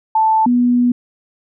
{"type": "tone pair in turn", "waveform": "sine", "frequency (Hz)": [880, 244.3], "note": ["A5", "B3"], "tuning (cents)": [0, -19], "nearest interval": "octave + minor seventh", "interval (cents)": 2219, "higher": "first", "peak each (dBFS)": -10, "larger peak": "neither", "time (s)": [[0.15, 0.46], [0.46, 0.92]], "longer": "second", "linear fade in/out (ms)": 5, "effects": []}